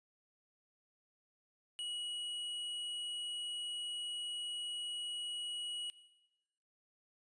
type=tone; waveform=square; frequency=2915 Hz; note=F#7; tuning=26 cents flat; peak=-40 dBFS; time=1.79-5.9 s; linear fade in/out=0 ms; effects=noise-tail reverb RT60 1.0 s tail -17 dB re dry + resampled to 22050 Hz